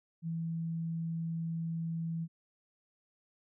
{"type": "tone", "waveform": "sine", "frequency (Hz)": 164.81, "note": "E3", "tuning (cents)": 0, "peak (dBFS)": -33, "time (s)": [0.22, 2.28], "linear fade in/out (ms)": 50, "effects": []}